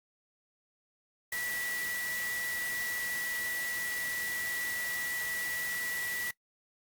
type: tone in noise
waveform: sine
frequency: 1949 Hz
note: B6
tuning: 23 cents flat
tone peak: -34 dBFS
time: 1.32-6.31 s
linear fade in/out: 5 ms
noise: white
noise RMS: -40 dBFS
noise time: 1.32-6.31 s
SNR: +3 dB
effects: noise-tail reverb RT60 0.1 s tail -20 dB re dry + Opus 48 kbps